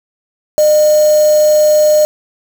sine tone with quantisation, 607 Hz, D#5, 43 cents flat, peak -6 dBFS, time 0.58-2.05 s, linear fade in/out 0 ms, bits 3, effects none

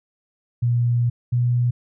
sine tone pair in turn, 120 / 121.82 Hz, B2 / B2, -49 / -23 cents, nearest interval unison, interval 26 cents, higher second, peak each -16 dBFS, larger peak neither, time 0.62-1.1 / 1.32-1.71 s, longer first, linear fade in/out 10 ms, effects none

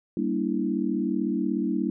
sine chord, E half-diminished seventh, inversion first, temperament equal with one note detuned, 196 / 233.1 / 289.5 / 329.6 Hz, G3 / Bb3 / D4 / E4, 0 / 0 / -25 / 0 cents, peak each -29 dBFS, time 0.17-1.9 s, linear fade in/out 2 ms, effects none

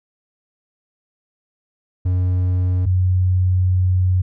triangle / sine tone pair in turn, 91 / 91.9 Hz, F#2 / F#2, -28 / -11 cents, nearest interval unison, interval 17 cents, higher second, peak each -13 dBFS, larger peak neither, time 2.05-2.86 / 2.86-4.22 s, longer second, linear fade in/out 10 ms, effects none

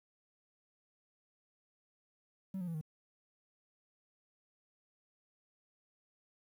triangle tone with pitch steps, 191.1 / 178.3 / 166.36 / 155.22 Hz, G3 / F3 / E3 / D#3, -44 / +36 / +16 / -4 cents, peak -34 dBFS, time 2.54-2.812 s, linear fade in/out 5 ms, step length 68 ms, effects tanh soft clip ceiling -31 dBFS + 11-bit

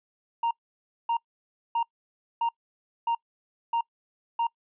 triangle tone bursts, 930 Hz, A#5, 4 cents flat, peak -21 dBFS, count 7, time 0.43-4.47 s, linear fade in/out 5 ms, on 80 ms, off 580 ms, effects noise-tail reverb RT60 0.1 s tail -26 dB re dry + resampled to 8000 Hz

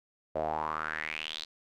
sawtooth tone with band-pass filter sweep, 77.9 Hz, D#2, 3 cents sharp, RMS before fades -35 dBFS, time 0.35-1.45 s, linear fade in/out 10 ms, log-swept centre 580 to 4200 Hz, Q 5.6, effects none

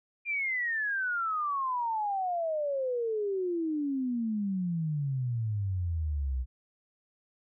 sine exponential sweep, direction down, 2416 to 61.1 Hz, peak -28 dBFS, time 0.25-6.46 s, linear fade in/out 50 ms, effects none

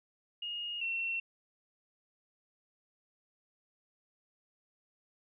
sine tone pair in turn, 2858 / 2713 Hz, F7 / E7, +39 / +49 cents, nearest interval minor second, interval 90 cents, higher first, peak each -36 / -32 dBFS, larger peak second, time 0.42-0.81 / 0.81-1.2 s, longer neither, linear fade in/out 5 ms, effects none

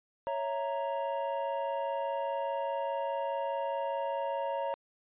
triangle chord, A# diminished, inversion first, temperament equal, 554.4 / 659.3 / 932.3 Hz, C#5 / E5 / A#5, 0 / 0 / 0 cents, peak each -32 / -37 / -33 dBFS, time 0.27-4.74 s, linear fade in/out 0 ms, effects resampled to 8000 Hz

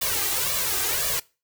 white noise with flanger, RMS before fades -25 dBFS, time 0.01-1.2 s, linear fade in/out 10 ms, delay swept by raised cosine 1.7 to 2.56 ms, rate 1.9 Hz, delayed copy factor +0.85, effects noise-tail reverb RT60 0.3 s tail -22 dB re dry

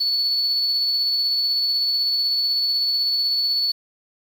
sine tone with tremolo, 4435 Hz, C#8, in tune, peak -16 dBFS, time 0-3.72 s, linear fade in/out 10 ms, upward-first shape sine, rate 16 Hz, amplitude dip 25%, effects tanh soft clip ceiling -14 dBFS + 7-bit

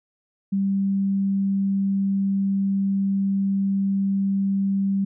sine tone, 196 Hz, G3, in tune, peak -19 dBFS, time 0.52-5.05 s, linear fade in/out 10 ms, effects none

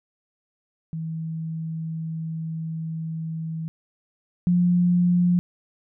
sine tone pair in turn, 161.4 / 176.56 Hz, E3 / F3, -36 / +19 cents, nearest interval major second, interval 155 cents, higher second, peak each -27 / -16 dBFS, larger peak second, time 0.93-3.68 / 4.47-5.39 s, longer first, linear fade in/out 0 ms, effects none

